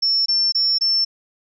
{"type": "tone bursts", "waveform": "sine", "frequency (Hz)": 5400, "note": "E8", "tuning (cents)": 41, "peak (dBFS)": -15, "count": 4, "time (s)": [0.02, 1.049], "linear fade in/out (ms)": 10, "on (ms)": 240, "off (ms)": 23, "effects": []}